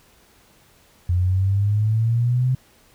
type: exponential sweep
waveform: sine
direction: up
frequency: 87.3 to 130.4 Hz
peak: -16 dBFS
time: 1.09-2.55 s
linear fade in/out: 5 ms
effects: pink hiss -55 dBFS RMS until 2.94 s